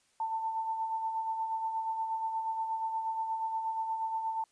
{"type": "tone with tremolo", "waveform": "sine", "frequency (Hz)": 892, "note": "A5", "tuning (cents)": 23, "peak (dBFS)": -29, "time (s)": [0.2, 4.44], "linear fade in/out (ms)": 2, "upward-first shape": "sine", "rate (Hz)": 8.4, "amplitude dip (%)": 45, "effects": ["white hiss -70 dBFS RMS until 4.51 s", "resampled to 22050 Hz"]}